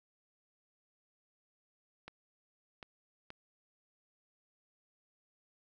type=clicks; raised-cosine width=0.3 ms; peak=-30 dBFS; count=3; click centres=2.08 / 2.828 / 3.304 s; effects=none